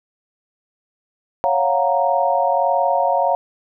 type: chord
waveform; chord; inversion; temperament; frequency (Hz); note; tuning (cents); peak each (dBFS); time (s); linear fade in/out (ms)
sine; Gb major seventh; second; equal; 554.4 / 698.5 / 740 / 932.3; Db5 / F5 / Gb5 / Bb5; 0 / 0 / 0 / 0; -20 / -19 / -22 / -20; 1.44-3.35; 0
effects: none